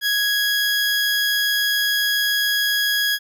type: tone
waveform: 20% pulse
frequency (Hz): 1661.2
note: G#6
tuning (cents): 0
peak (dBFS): -13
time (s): 0.01-3.19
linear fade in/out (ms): 50
effects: none